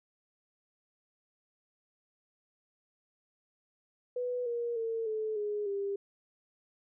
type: tone with pitch steps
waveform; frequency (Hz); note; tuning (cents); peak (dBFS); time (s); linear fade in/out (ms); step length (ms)
sine; 493.9 / 473.2 / 453.4 / 434.5 / 416.3 / 398.9; B4 / A#4 / A#4 / A4 / G#4 / G4; 0 / +26 / -48 / -22 / +4 / +30; -31; 4.16-5.96; 5; 300
effects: none